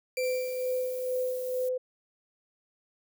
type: tone with tremolo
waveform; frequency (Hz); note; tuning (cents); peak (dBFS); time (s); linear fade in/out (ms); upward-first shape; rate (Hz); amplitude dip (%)
sine; 508; B4; +49; -26; 0.17-1.78; 10; sine; 2.2; 45
type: tone with exponential decay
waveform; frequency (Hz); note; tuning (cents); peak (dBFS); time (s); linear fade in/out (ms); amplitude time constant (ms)
sawtooth; 2349; D7; 0; -30; 0.17-1.32; 1; 250
type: noise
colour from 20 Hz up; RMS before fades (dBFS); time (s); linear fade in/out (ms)
violet; -45; 0.23-1.69; 5
effects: none